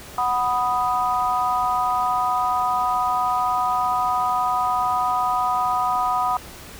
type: chord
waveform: sine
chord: B major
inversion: second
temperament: equal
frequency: 740 / 987.8 / 1244.5 Hz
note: F#5 / B5 / D#6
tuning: 0 / 0 / 0 cents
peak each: -23 dBFS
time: 0.18-6.37 s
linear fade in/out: 2 ms
effects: pink hiss -40 dBFS RMS until 6.79 s